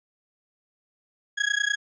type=tone with amplitude modulation; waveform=35% pulse; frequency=1661.2 Hz; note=G#6; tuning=in tune; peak=-17 dBFS; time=1.37-1.76 s; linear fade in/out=20 ms; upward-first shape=sine; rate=30.1 Hz; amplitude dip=95%; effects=resampled to 16000 Hz